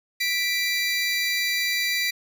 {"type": "tone pair together", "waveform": "25% pulse", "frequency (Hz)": [1978.3, 2349], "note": ["B6", "D7"], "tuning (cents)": [2, 0], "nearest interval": "minor third", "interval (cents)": 298, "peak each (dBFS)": [-21, -22], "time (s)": [0.2, 2.11], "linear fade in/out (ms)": 10, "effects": []}